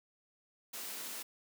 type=high-pass noise; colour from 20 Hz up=white; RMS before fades=-43 dBFS; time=0.73-1.23 s; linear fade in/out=10 ms; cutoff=180 Hz; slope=48 dB/octave; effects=none